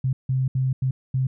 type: tone bursts at uneven times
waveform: sine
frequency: 130.81 Hz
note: C3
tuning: in tune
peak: -19 dBFS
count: 5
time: 0.04-0.13 / 0.29-0.48 / 0.55-0.73 / 0.82-0.91 / 1.14-1.27 s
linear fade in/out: 5 ms
effects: none